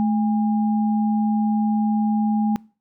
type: tone pair together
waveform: sine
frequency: 215.5 / 812 Hz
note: A3 / G#5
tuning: -36 / -39 cents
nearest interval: octave + major seventh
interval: 2297 cents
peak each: -17 / -27 dBFS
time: 0-2.56 s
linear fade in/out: 0 ms
effects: noise-tail reverb RT60 0.4 s tail -24 dB re dry